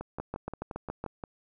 two click trains, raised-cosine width 1 ms, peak -20 / -23 dBFS, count 7 / 8, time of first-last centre 0.2-1.04 / 0.01-1.238 s, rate 7.14 / 5.7 Hz, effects none

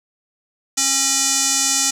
square tone with band-pass filter, 271.2 Hz, C#4, 38 cents flat, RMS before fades -18 dBFS, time 0.77-1.91 s, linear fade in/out 10 ms, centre 6800 Hz, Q 2.8, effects none

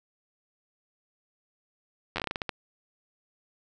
slowing click train, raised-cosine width 0.3 ms, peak -14 dBFS, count 11, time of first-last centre 2.16-2.493 s, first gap 10 ms, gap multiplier 1.25, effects none

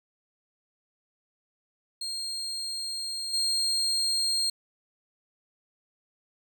35% pulse tone with level steps, 4215 Hz, C8, 12 cents sharp, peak -30 / -23 dBFS, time 2.01-4.5 s, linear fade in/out 5 ms, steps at 3.33 s, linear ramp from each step 10 ms, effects none

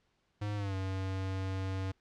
square tone with pitch glide, 103.83 to 95.21 Hz, G#2 to G2, 0 to -50 cents, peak -34 dBFS, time 0.41-1.92 s, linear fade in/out 10 ms, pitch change -150 cents, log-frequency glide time 0.56-0.75 s, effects pink hiss -75 dBFS RMS until 2 s + low-pass 5000 Hz 12 dB/octave

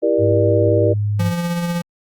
sine chord, E half-diminished seventh, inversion none, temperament just, 329.6 / 395.6 / 474.7 / 593.3 Hz, E4 / G4 / Bb4 / D5, 0 / +16 / +31 / +18 cents, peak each -20 / -20 / -18 / -18 dBFS, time 0.02-0.94 s, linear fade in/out 20 ms
sine tone with pitch glide, 102.7 to 103.77 Hz, G#2 to G#2, -19 to -1 cents, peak -16 dBFS, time 0.18-1.33 s, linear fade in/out 50 ms, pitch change +18 cents, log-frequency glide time 0.55-0.75 s
square tone with tremolo, 172.4 Hz, F3, 22 cents flat, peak -18 dBFS, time 1.19-1.82 s, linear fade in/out 10 ms, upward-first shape sine, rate 16 Hz, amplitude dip 35%
effects Opus 32 kbps

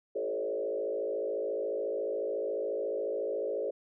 sine tone with frequency modulation, 486.6 Hz, B4, 26 cents flat, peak -30 dBFS, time 0.15-3.71 s, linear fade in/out 10 ms, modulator 54.1 Hz, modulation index 1.9, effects none

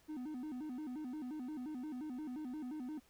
triangle tone with vibrato, 277.2 Hz, C#4, in tune, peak -39 dBFS, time 0.08-3 s, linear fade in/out 20 ms, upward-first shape square, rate 5.7 Hz, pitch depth 180 cents each way, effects pink hiss -69 dBFS RMS until 3.09 s

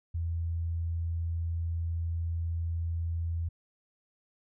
sine tone, 83.6 Hz, E2, 25 cents sharp, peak -29 dBFS, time 0.14-3.49 s, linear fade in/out 10 ms, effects none

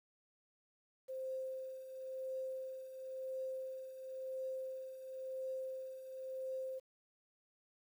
sine tone with tremolo, 523.3 Hz, C5, in tune, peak -38 dBFS, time 1.08-6.8 s, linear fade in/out 20 ms, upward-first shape triangle, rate 0.96 Hz, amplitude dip 70%, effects 11-bit

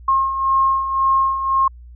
sine beating tone pair, 1072 / 1073.9 Hz, C6 / C6, +42 / +45 cents, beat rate 1.9 Hz, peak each -22 / -15 dBFS, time 0.08-1.68 s, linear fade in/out 5 ms, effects added 60 Hz sine -37 dBFS peak until 1.95 s

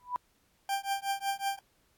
sine tone with exponential growth, 988 Hz, B5, in tune, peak -25 dBFS, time 0-0.16 s, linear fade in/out 0 ms, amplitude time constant 33 ms
40% pulse tone with tremolo, 790 Hz, G5, 13 cents sharp, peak -26 dBFS, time 0.69-1.59 s, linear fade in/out 2 ms, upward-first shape triangle, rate 5.4 Hz, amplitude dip 100%
effects pink hiss -70 dBFS RMS until 1.97 s + AAC 64 kbps

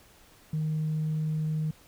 sine tone, 155.5 Hz, D#3, 1 cent flat, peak -25 dBFS, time 0.53-1.71 s, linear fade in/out 5 ms, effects tanh soft clip ceiling -23 dBFS + pink hiss -57 dBFS RMS until 1.87 s

